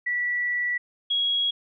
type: tone pair in turn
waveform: sine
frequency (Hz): 1953 / 3313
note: B6 / G#7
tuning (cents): -20 / -5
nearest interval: major sixth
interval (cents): 915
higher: second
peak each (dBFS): -23 / -21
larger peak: second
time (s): 0.06-0.78 / 1.1-1.51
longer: first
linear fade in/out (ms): 10
effects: none